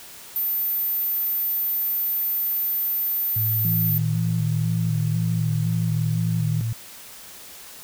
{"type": "tone", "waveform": "sine", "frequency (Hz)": 14080, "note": "A9", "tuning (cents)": 0, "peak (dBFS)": -21, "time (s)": [0.36, 3.98], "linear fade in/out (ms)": 0}
{"type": "tone with pitch glide", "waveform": "sine", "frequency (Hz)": [110, 113.42], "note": ["A2", "A#2"], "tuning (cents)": [0, -47], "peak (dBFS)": -22, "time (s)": [3.36, 6.73], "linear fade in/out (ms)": 5, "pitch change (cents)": 53, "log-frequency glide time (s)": [3.64, 4.17]}
{"type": "tone with vibrato", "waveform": "sine", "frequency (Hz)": 160.8, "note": "E3", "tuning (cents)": -43, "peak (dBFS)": -22, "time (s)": [3.65, 6.61], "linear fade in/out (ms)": 0, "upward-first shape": "square", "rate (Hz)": 2, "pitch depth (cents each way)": 56}
{"effects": ["tanh soft clip ceiling -10 dBFS", "white hiss -42 dBFS RMS until 7.83 s"]}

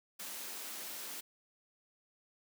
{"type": "high-pass noise", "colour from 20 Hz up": "white", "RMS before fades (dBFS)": -44, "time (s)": [0.19, 1.21], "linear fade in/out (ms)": 10, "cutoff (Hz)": 180, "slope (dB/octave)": 96, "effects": []}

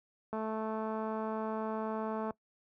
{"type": "click train", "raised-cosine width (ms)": 1, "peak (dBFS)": -24, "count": 434, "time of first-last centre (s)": [0.33, 2.307], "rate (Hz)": 219, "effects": ["noise-tail reverb RT60 0.1 s tail -21 dB re dry", "high-pass 80 Hz 12 dB/octave"]}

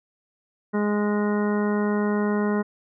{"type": "harmonic tone", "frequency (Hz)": 207.7, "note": "G#3", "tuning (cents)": 0, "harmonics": [1, 2, 3, 4, 5, 6, 7, 9], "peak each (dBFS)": [-22, -26, -34, -36, -34, -40, -36, -38], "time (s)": [0.73, 2.63], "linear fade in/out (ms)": 20, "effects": []}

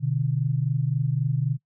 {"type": "tone pair together", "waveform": "sine", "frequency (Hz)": [125.63, 149.4], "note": ["B2", "D3"], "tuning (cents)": [30, 30], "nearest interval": "minor third", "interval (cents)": 300, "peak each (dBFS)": -24, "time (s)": [0, 1.58], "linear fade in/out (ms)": 50, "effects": ["noise-tail reverb RT60 0.1 s tail -21 dB re dry"]}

